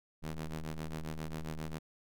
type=ring-modulated tone; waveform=sawtooth; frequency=77.78 Hz; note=D#2; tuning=in tune; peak=-31 dBFS; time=0.22-1.79 s; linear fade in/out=20 ms; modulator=81.5 Hz; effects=none